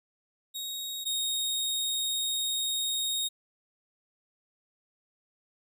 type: tone pair in turn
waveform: sawtooth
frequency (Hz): 3766 / 3731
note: A#7 / A#7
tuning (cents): +17 / +1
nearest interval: unison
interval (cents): 16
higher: first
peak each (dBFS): -31 / -25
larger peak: second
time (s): 0.54-1.05 / 1.05-3.29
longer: second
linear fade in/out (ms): 20
effects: none